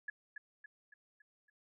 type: tone with echo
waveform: sine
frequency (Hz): 1700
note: G#6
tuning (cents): +40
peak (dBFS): -37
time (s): 0.08-0.1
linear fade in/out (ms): 5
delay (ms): 280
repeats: 5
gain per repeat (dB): -6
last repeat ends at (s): 1.5
effects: none